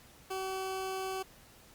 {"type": "tone", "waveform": "20% pulse", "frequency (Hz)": 380, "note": "F#4", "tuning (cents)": 46, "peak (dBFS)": -30, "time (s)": [0.3, 1.23], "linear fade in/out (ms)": 10, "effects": ["pink hiss -58 dBFS RMS until 1.74 s", "Opus 48 kbps"]}